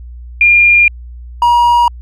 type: tone pair in turn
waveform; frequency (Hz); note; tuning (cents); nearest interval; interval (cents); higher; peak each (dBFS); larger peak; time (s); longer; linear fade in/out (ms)
sine / triangle; 2407 / 955.2; D7 / A#5; +42 / +42; octave + major third; 1600; first; -4; neither; 0.41-0.88 / 1.42-1.88; first; 2
effects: added 60 Hz sine -27 dBFS peak until 2.01 s